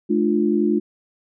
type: tone cluster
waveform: sine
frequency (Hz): 216.1 / 299.7 / 350.6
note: A3 / D4 / F4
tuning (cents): -31 / +35 / +7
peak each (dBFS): -20 / -21 / -20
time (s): 0.09-0.8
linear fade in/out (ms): 20
effects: none